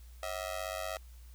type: tone with amplitude modulation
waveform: sawtooth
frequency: 643 Hz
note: E5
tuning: 43 cents flat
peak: -28 dBFS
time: 0.23-0.97 s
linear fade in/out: 2 ms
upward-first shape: sine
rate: 96.4 Hz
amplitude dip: 100%
effects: added 60 Hz sine -49 dBFS peak until 1.34 s + white hiss -64 dBFS RMS until 1.34 s